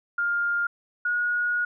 sine tone pair in turn, 1406 / 1447.2 Hz, F6 / F#6, +11 / -39 cents, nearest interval minor second, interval 50 cents, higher second, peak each -22 dBFS, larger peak neither, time 0.18-0.67 / 1.05-1.65 s, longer second, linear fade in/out 5 ms, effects none

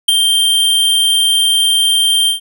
square tone with ADSR envelope, 3162 Hz, G7, 14 cents sharp, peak -3 dBFS, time 0.08-2.4 s, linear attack 10 ms, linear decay 8 ms, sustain -7 dB, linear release 120 ms, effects none

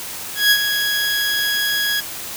20% pulse tone with ADSR envelope, 1661.2 Hz, G#6, in tune, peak -5 dBFS, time 0.35-2.01 s, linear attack 160 ms, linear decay 62 ms, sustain -8 dB, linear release 16 ms, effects white hiss -30 dBFS RMS until 2.36 s

